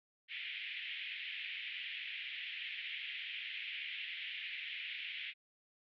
pink band-pass noise, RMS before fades -44 dBFS, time 0.28-5.34 s, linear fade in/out 50 ms, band 2000 to 3300 Hz, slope 48 dB/octave, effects none

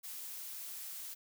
blue noise, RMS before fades -45 dBFS, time 0.03-1.15 s, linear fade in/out 20 ms, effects none

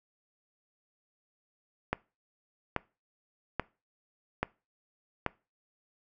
click train, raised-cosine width 0.5 ms, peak -13 dBFS, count 5, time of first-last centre 1.93-5.263 s, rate 1.2 Hz, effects noise-tail reverb RT60 0.3 s tail -22 dB re dry

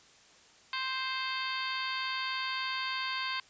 harmonic tone with a mistuned harmonic, 523.3 Hz, C5, in tune, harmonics 2 / 3 / 4 / 5 / 6 / 7 / 8 / 9, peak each -37 / -39 / -40 / -41 / -42 / -42 / -43 / -44 dBFS, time 0.73-3.4 s, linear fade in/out 2 ms, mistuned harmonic 8, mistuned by +65 cents, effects white hiss -59 dBFS RMS until 3.49 s + resampled to 16000 Hz

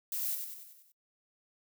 violet noise with echo, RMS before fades -35 dBFS, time 0.12-0.35 s, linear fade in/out 2 ms, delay 95 ms, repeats 6, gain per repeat -5 dB, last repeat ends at 0.92 s, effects noise-tail reverb RT60 0.1 s tail -23 dB re dry

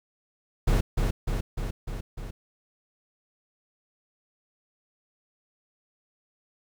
brown noise with echo, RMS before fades -21 dBFS, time 0.67-0.81 s, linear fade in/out 10 ms, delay 300 ms, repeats 5, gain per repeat -3 dB, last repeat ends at 2.31 s, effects none

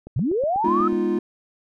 click train, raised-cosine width 2 ms, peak -24 dBFS, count 8, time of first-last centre 0.07-0.928 s, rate 8.16 Hz
sine linear sweep, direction up, 97 to 1318.5 Hz, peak -19 dBFS, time 0.16-0.88 s, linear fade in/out 5 ms
triangle chord, F half-diminished seventh, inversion first, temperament equal, 207.7 / 246.9 / 311.1 / 349.2 Hz, Ab3 / Cb4 / Eb4 / F4, 0 / 0 / 0 / 0 cents, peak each -24 / -26 / -25 / -20 dBFS, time 0.64-1.19 s, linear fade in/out 5 ms
effects none

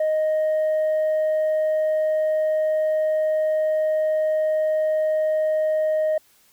sine tone, 622.3 Hz, D#5, in tune, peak -16 dBFS, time 0-6.18 s, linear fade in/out 5 ms, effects tanh soft clip ceiling -17 dBFS + white hiss -58 dBFS RMS until 6.52 s

